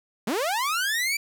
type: linear sweep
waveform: sawtooth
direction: up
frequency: 185 to 2349 Hz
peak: -20 dBFS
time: 0.27-1.17 s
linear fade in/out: 5 ms
effects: 9-bit